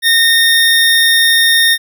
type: tone pair together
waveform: square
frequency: 1837 / 3674 Hz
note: A#6 / A#7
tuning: -26 / -26 cents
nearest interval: octave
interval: 1200 cents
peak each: -11 dBFS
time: 0.02-1.78 s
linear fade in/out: 50 ms
effects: none